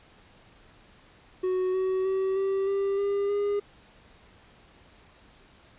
triangle tone with pitch steps, 370 / 376 / 382.2 / 388.4 / 394.7 / 401.2 / 407.7 Hz, F#4 / F#4 / G4 / G4 / G4 / G4 / G#4, 0 / +28 / -44 / -16 / +12 / +40 / -32 cents, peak -22 dBFS, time 1.43-3.6 s, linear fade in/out 10 ms, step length 310 ms, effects pink hiss -56 dBFS RMS until 5.78 s + resampled to 8000 Hz

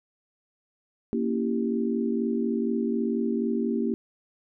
sine chord, A# diminished seventh, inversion none, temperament equal, 233.1 / 277.2 / 329.6 / 392 Hz, A#3 / C#4 / E4 / G4, 0 / 0 / 0 / 0 cents, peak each -26 / -32 / -32 / -30 dBFS, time 1.13-3.94 s, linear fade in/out 0 ms, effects none

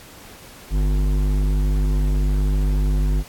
triangle tone with hard clipping, 49.56 Hz, G1, 20 cents sharp, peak -18 dBFS, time 0.7-3.24 s, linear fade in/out 50 ms, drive 16 dB, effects pink hiss -43 dBFS RMS until 3.28 s + AAC 64 kbps

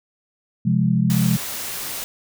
sine chord, F minor, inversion second, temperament equal with one note detuned, 130.81 / 173.21 / 207.7 Hz, C3 / F3 / Ab3, 0 / -14 / 0 cents, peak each -20 / -19 / -20 dBFS, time 0.65-1.37 s, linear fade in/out 10 ms
white noise, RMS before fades -29 dBFS, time 1.1-2.04 s, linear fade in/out 0 ms
effects none

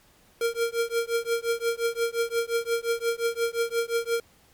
square tone with tremolo, 465 Hz, A#4, 4 cents flat, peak -21 dBFS, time 0.41-4.2 s, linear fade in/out 2 ms, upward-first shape triangle, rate 5.7 Hz, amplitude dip 100%, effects pink hiss -59 dBFS RMS until 4.53 s + MP3 96 kbps

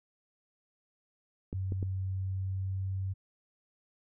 clicks, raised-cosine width 3 ms, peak -25 dBFS, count 3, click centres 1.529 / 1.722 / 1.828 s
sine tone with pitch glide, 94.8 to 95.51 Hz, F#2 to G2, +43 to -45 cents, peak -31 dBFS, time 1.53-3.14 s, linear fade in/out 20 ms, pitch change +12 cents, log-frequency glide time 2.05-2.85 s
effects none

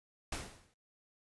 pink noise with exponential decay, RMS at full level -36 dBFS, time 0.32-0.74 s, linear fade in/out 5 ms, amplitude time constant 91 ms, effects noise-tail reverb RT60 0.1 s tail -20 dB re dry + resampled to 24000 Hz

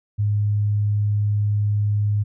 sine tone, 103.83 Hz, G#2, in tune, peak -17 dBFS, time 0.18-2.24 s, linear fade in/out 20 ms, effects none

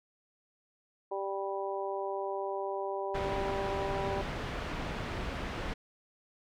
harmonic tone, 196 Hz, G3, in tune, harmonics 2 / 3 / 4 / 5, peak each -36 / -38 / -39 / -40 dBFS, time 1.11-4.22 s, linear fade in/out 10 ms
pink low-pass noise, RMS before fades -37 dBFS, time 3.14-5.74 s, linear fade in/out 10 ms, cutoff 2700 Hz, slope 12 dB/octave
effects none

